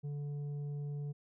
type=tone with tanh clipping; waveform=triangle; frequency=145 Hz; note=D3; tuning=22 cents flat; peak=-38 dBFS; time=0.03-1.13 s; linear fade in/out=20 ms; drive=10 dB; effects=none